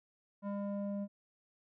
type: tone with low-pass filter sweep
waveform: square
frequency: 201.5 Hz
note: G3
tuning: 48 cents sharp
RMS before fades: -38 dBFS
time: 0.42-1.08 s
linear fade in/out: 50 ms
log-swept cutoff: 950 to 470 Hz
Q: 1.8
effects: none